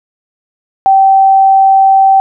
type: tone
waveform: sine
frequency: 775 Hz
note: G5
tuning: 20 cents flat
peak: -3 dBFS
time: 0.86-2.2 s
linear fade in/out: 0 ms
effects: none